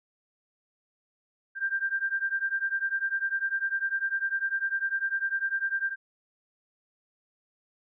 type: beating tone pair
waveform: sine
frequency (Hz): 1578 / 1588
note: G6 / G6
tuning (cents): +11 / +22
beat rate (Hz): 10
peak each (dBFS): -30 / -29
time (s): 1.55-5.96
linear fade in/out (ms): 50
effects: none